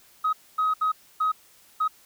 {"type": "tone bursts at uneven times", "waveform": "sine", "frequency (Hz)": 1265, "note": "D#6", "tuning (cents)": 28, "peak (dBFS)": -19, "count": 5, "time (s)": [[0.24, 0.33], [0.58, 0.74], [0.81, 0.92], [1.2, 1.32], [1.8, 1.88]], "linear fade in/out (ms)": 10, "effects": ["tanh soft clip ceiling -17 dBFS", "white hiss -56 dBFS RMS until 2.05 s"]}